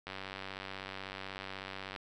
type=click train; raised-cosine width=0.3 ms; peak=-25 dBFS; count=183; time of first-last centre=0.07-1.962 s; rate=96.2 Hz; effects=none